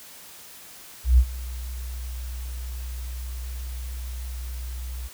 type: tone with ADSR envelope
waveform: sine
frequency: 62 Hz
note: B1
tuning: 7 cents sharp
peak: -10 dBFS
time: 1.04-5.09 s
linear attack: 140 ms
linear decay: 65 ms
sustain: -20 dB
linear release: 28 ms
effects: white hiss -45 dBFS RMS until 5.13 s